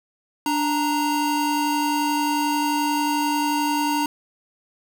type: tone pair together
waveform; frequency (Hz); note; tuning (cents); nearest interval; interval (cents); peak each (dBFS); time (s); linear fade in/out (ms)
square; 293.7 / 932.4; D4 / A#5; 0 / 0; octave + minor sixth; 2000; -24 / -23; 0.46-4.06; 2
effects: none